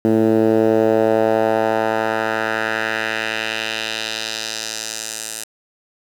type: tone with band-pass filter sweep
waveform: 10% pulse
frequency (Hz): 110.7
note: A2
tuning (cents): +11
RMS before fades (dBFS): -19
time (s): 0.05-5.44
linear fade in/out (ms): 0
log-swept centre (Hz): 290 to 8900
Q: 1.5
effects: 7-bit